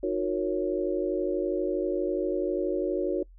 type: chord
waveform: sine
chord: D# minor seventh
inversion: none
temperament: equal with one note detuned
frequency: 311.1 / 363.4 / 466.2 / 554.4 Hz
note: D#4 / F#4 / A#4 / C#5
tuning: 0 / -31 / 0 / 0 cents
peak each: -32 / -28 / -33 / -31 dBFS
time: 0.03-3.23 s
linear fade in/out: 5 ms
effects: noise-tail reverb RT60 0.1 s tail -24 dB re dry + added 43 Hz sine -48 dBFS peak until 3.38 s